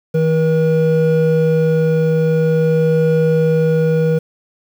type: tone pair together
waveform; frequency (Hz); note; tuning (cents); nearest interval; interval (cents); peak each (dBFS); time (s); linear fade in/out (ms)
triangle; 160.2 / 480.1; E3 / B4; -49 / -49; octave + perfect fifth; 1900; -12; 0.14-4.19; 10
effects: 7-bit